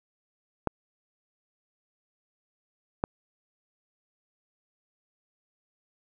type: clicks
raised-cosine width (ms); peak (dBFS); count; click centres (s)
1; -11; 2; 0.673 / 3.039
effects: none